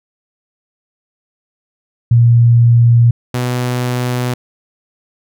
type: tone pair in turn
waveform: sine / sawtooth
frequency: 118.1 / 124.12 Hz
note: A#2 / B2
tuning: +23 / +9 cents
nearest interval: minor second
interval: 86 cents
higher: second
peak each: -5 / -11 dBFS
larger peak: first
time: 2.11-3.11 / 3.34-4.34 s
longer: neither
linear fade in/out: 5 ms
effects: none